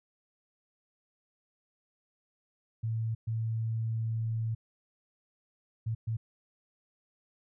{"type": "tone bursts at uneven times", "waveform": "sine", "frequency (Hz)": 112.6, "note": "A2", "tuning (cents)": 40, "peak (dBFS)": -29, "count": 4, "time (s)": [[2.83, 3.15], [3.27, 4.55], [5.86, 5.95], [6.07, 6.17]], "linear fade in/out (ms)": 10, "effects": []}